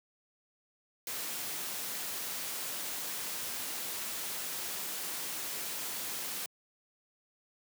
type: noise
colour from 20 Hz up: white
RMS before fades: -38 dBFS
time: 1.07-6.46 s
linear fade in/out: 2 ms
effects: high-pass 150 Hz 12 dB/octave